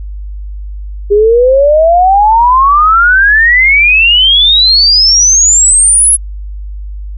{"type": "exponential sweep", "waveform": "sine", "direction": "up", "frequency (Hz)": [400.6, 10840], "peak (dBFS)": -3, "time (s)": [1.1, 6.17], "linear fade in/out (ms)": 20, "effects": ["added 50 Hz sine -19 dBFS peak until 7.17 s"]}